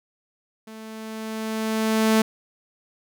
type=tone with level ramp; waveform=sawtooth; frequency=220 Hz; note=A3; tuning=in tune; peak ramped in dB=-35 to -11 dBFS; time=0.67-2.22 s; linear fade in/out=5 ms; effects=none